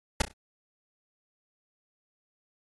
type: noise with echo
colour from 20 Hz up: pink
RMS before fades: -22 dBFS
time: 0.2-0.22 s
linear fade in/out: 5 ms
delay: 32 ms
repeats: 3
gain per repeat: -10 dB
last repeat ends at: 0.316 s
effects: low-pass 10000 Hz 12 dB/octave + AAC 32 kbps